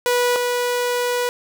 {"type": "tone pair in turn", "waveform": "sawtooth", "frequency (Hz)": [489.2, 489.2], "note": ["B4", "B4"], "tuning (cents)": [-16, -16], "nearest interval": "unison", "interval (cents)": 0, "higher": "neither", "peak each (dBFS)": [-12, -15], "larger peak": "first", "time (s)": [[0.06, 0.36], [0.36, 1.29]], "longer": "second", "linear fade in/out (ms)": 0, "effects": []}